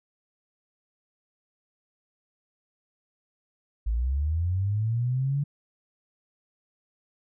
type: linear sweep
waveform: sine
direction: up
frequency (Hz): 51.91 to 145.1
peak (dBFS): -23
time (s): 3.86-5.44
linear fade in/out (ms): 10
effects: none